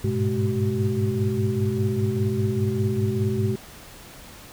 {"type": "tone cluster", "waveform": "sine", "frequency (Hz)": [101.1, 106.1, 123.1, 211.4, 379.9], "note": ["G#2", "G#2", "B2", "G#3", "F#4"], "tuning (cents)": [-46, 38, -5, 31, 46], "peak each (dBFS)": -27, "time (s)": [0.04, 3.56], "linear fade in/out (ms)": 5, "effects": ["pink hiss -44 dBFS RMS until 4.52 s"]}